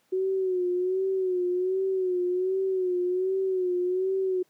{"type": "tone with vibrato", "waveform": "sine", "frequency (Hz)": 370, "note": "F#4", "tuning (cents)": 0, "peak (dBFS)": -23, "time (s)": [0.12, 4.43], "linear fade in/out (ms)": 10, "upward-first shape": "sine", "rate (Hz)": 1.3, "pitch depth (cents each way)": 62, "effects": ["pink hiss -68 dBFS RMS until 4.49 s", "high-pass 200 Hz 12 dB/octave"]}